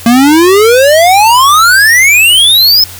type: exponential sweep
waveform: square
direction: up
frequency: 227.7 to 5274 Hz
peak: -3 dBFS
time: 0.06-2.84 s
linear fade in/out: 2 ms
effects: added 91 Hz sine -31 dBFS peak until 2.99 s + white hiss -28 dBFS RMS until 2.99 s